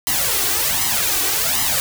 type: noise with flanger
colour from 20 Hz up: white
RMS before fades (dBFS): -19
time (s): 0.07-1.8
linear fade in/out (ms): 0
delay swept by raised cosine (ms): 0.98 to 2.68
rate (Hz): 1.3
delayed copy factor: +0.8
effects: none